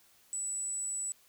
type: tone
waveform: sine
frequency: 7902 Hz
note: B8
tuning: in tune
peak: -33 dBFS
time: 0.33-1.12 s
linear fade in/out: 0 ms
effects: white hiss -64 dBFS RMS until 1.28 s